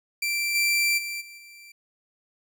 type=tone with level steps; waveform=sawtooth; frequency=2349 Hz; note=D7; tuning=in tune; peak=-21 / -17 / -27 / -39 / -42 dBFS; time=0.22-1.72 s; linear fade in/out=5 ms; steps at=0.54 / 0.97 / 1.2 / 1.37 s; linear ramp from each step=20 ms; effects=none